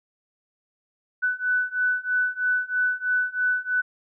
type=beating tone pair; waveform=sine; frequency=1493 / 1496.1 Hz; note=F#6 / F#6; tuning=+15 / +19 cents; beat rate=3.1 Hz; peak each=-25 / -24 dBFS; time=1.22-3.82 s; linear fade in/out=20 ms; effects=none